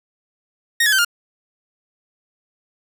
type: tone with pitch steps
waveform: sawtooth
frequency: 1861 / 1696.7 / 1546.9 / 1410.4 Hz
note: A#6 / G#6 / G6 / F6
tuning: -3 / +37 / -23 / +17 cents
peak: -10 dBFS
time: 0.8-1.048 s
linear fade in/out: 5 ms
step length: 62 ms
effects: 8-bit